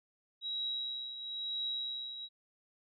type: tone with tremolo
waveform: sine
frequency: 3857 Hz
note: B7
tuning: 42 cents flat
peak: -33 dBFS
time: 0.41-2.29 s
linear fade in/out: 50 ms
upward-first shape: triangle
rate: 1 Hz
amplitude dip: 65%
effects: none